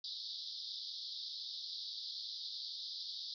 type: band-pass noise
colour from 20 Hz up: white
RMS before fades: -45 dBFS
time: 0.04-3.34 s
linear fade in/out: 2 ms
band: 3500 to 5100 Hz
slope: 96 dB/octave
effects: none